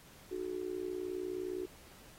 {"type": "tone with amplitude modulation", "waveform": "sine", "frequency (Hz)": 367.7, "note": "F#4", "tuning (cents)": -11, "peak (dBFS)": -32, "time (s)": [0.31, 1.66], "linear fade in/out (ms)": 10, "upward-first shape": "sine", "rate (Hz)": 59.8, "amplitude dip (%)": 90, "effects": ["pink hiss -58 dBFS RMS until 2.18 s", "AAC 48 kbps"]}